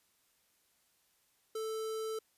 square tone with notch filter, 440 Hz, A4, in tune, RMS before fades -38 dBFS, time 1.55-2.19 s, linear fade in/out 5 ms, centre 2300 Hz, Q 1.7, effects white hiss -73 dBFS RMS until 2.37 s + resampled to 32000 Hz

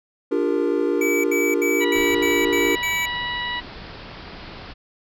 triangle chord, G minor seventh, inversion second, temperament equal with one note detuned, 293.7 / 349.2 / 400.5 / 466.2 Hz, D4 / F4 / G4 / Bb4, 0 / 0 / +37 / 0 cents, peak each -22 dBFS, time 0.31-2.76 s, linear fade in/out 10 ms
square tone bursts, 2293 Hz, D7, 42 cents flat, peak -23 dBFS, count 7, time 1.01-3.058 s, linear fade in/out 5 ms, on 230 ms, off 73 ms
harmonic tone, 974 Hz, B5, 24 cents flat, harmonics 1 / 2 / 3 / 4, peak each -30 / -27 / -31 / -33 dBFS, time 1.8-3.61 s, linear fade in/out 20 ms
pink low-pass noise, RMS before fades -38 dBFS, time 1.94-4.74 s, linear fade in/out 20 ms, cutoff 5100 Hz, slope 96 dB/octave
effects none

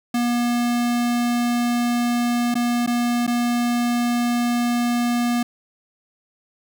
square tone with dropouts, 240 Hz, B3, 49 cents flat, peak -19 dBFS, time 0.14-5.43 s, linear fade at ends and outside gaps 5 ms, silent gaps 2.543-2.553 / 2.864-2.874 / 3.267-3.276 s, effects 9-bit

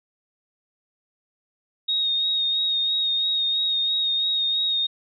sine tone with vibrato, 3734 Hz, A#7, 2 cents sharp, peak -20 dBFS, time 1.88-4.87 s, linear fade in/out 10 ms, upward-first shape sine, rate 3 Hz, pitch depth 25 cents each way, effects none

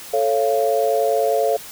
sine chord, A augmented, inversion none, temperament just, 440 / 550 / 687.5 Hz, A4 / C#5 / E#5, 0 / -14 / -27 cents, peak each -20 dBFS, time 0.13-1.57 s, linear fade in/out 10 ms, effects white hiss -37 dBFS RMS until 1.71 s

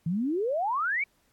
sine exponential sweep, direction up, 155.56 to 2349 Hz, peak -25 dBFS, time 0.06-1.04 s, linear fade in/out 5 ms, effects pink hiss -69 dBFS RMS until 1.32 s + AAC 64 kbps

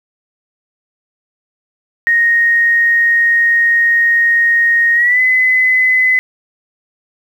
sine tone with pitch glide, 1864.7 to 2022 Hz, A#6 to B6, 0 to +40 cents, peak -8 dBFS, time 2.07-6.19 s, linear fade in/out 0 ms, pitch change +140 cents, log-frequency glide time 4.94-5.21 s, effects 7-bit

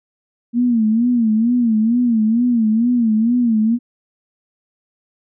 sine tone with vibrato, 230.6 Hz, A#3, 19 cents flat, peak -12 dBFS, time 0.53-3.79 s, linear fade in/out 50 ms, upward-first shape sine, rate 2.2 Hz, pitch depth 120 cents each way, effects none

